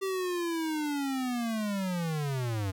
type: linear sweep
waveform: square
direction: down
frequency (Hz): 390 to 92.5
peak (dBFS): -30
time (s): 0.01-2.72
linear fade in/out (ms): 20
effects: none